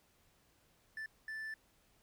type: tone bursts at uneven times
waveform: triangle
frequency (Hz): 1760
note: A6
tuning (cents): 0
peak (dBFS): -39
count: 2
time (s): 0.97-1.06 / 1.28-1.54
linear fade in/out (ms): 2
effects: pink hiss -71 dBFS RMS until 2.02 s